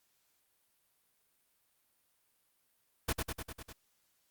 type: noise with echo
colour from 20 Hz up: pink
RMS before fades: -31 dBFS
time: 3.08-3.13 s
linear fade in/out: 10 ms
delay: 100 ms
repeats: 6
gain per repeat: -3 dB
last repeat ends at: 3.73 s
effects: white hiss -75 dBFS RMS until 4.3 s + Opus 48 kbps